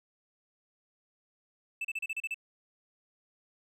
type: tone bursts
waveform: triangle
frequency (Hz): 2637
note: E7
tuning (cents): 0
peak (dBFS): -30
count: 8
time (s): 1.81-2.344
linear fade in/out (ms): 5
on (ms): 37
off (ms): 34
effects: none